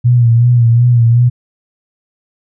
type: tone with vibrato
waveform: sine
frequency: 119.2 Hz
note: A#2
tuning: 39 cents sharp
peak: -5 dBFS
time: 0.04-1.3 s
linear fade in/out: 20 ms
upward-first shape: sine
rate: 2.7 Hz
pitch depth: 53 cents each way
effects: none